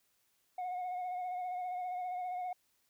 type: tone with vibrato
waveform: sine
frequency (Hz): 726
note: F#5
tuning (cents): -33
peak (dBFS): -33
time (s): 0.58-2.53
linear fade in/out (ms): 5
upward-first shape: sine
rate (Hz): 15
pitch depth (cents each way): 31
effects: tanh soft clip ceiling -35 dBFS + white hiss -75 dBFS RMS until 2.89 s